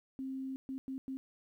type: tone bursts at uneven times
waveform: sine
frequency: 265.3 Hz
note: C4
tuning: 24 cents sharp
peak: -37 dBFS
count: 4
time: 0.19-0.56 / 0.69-0.78 / 0.88-0.98 / 1.08-1.17 s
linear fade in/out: 0 ms
effects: 12-bit